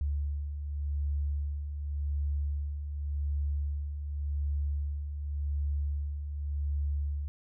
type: beating tone pair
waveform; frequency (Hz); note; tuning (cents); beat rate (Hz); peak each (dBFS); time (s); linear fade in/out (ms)
sine; 71.5 / 72.38; D2 / D2; -46 / -25; 0.88; -39 / -30; 0.01-7.28; 0
effects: none